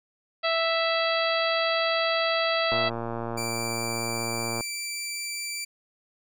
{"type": "harmonic tone", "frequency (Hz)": 659.3, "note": "E5", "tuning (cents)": 0, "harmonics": [1, 2, 3, 4, 5, 6, 7], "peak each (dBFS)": [-26, -29, -31, -32, -33, -34, -34], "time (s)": [0.43, 2.9], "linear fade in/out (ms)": 20}
{"type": "click train", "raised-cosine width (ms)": 1, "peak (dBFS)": -18, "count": 220, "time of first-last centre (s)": [2.72, 4.608], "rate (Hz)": 116}
{"type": "tone", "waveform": "15% pulse", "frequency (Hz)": 2339, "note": "D7", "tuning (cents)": -8, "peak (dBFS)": -24, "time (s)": [3.37, 5.65], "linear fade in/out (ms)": 10}
{"effects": []}